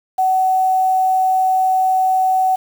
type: tone with quantisation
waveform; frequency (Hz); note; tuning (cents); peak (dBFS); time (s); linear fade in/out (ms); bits
sine; 752; F#5; +28; -12; 0.18-2.56; 10; 6
effects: none